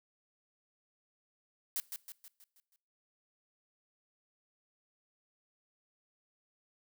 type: noise with echo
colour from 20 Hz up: blue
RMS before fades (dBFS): -35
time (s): 1.76-1.8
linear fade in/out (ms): 0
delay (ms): 160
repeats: 6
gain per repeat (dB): -6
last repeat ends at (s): 2.76
effects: noise-tail reverb RT60 0.6 s tail -22 dB re dry